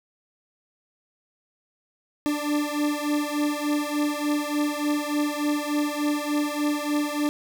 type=beating tone pair; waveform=40% pulse; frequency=293.7 / 297.1 Hz; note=D4 / D4; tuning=0 / +20 cents; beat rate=3.4 Hz; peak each=-25 / -26 dBFS; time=2.26-7.29 s; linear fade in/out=0 ms; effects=none